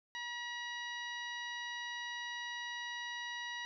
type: harmonic tone with a mistuned harmonic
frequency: 960 Hz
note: B5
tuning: 49 cents flat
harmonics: 1 / 2 / 3 / 4 / 5 / 6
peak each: -47 / -42 / -49 / -48 / -59 / -55 dBFS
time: 0.15-3.65 s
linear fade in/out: 0 ms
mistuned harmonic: 5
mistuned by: -18 cents
effects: none